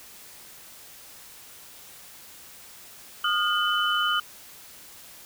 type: tone cluster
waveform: sine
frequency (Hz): 1230 / 1422 / 3012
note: D#6 / F6 / F#7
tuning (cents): -20 / +31 / +30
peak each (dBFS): -26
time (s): 3.24-4.2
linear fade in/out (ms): 5
effects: white hiss -47 dBFS RMS until 5.25 s